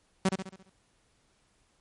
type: tone with echo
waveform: sawtooth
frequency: 190 Hz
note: F#3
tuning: 46 cents sharp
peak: -18 dBFS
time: 0.25-0.29 s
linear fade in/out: 5 ms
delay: 68 ms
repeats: 6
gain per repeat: -6 dB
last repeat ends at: 0.698 s
effects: pink hiss -69 dBFS RMS until 1.8 s + MP3 48 kbps